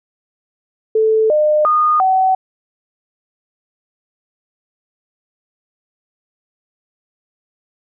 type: tone with pitch steps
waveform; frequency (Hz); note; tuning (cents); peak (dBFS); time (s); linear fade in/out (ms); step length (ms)
sine; 439 / 606 / 1227 / 756; A4 / D#5 / D#6 / F#5; -4 / -46 / -25 / +37; -10; 0.95-2.35; 5; 350
effects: none